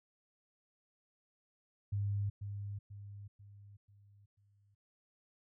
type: tone with echo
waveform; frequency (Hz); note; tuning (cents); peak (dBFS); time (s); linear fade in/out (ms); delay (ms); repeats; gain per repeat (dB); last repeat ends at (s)
sine; 101.2; G#2; -44; -32; 1.92-2.3; 10; 490; 5; -7; 4.75
effects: none